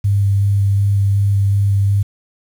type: tone with vibrato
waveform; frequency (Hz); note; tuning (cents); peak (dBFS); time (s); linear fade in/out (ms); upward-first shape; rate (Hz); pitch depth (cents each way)
sine; 99.8; G2; +32; -11; 0.04-2.03; 10; square; 2.7; 9
effects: 7-bit